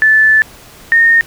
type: tone pair in turn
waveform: sine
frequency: 1749 / 1838.5 Hz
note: A6 / A#6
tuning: -11 / -24 cents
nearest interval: minor second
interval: 87 cents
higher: second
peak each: -5 dBFS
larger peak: neither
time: 0.02-0.42 / 0.92-1.21 s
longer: first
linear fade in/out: 0 ms
effects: pink hiss -38 dBFS RMS until 1.26 s